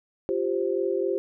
sine chord, F suspended second, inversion none, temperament just, 349.2 / 392.9 / 523.8 Hz, F4 / G4 / C5, 0 / +4 / +2 cents, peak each -28 / -26 / -29 dBFS, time 0.29-1.18 s, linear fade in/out 0 ms, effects none

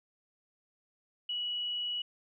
sine tone, 2930 Hz, F#7, 18 cents flat, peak -32 dBFS, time 1.29-2.02 s, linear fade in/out 5 ms, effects none

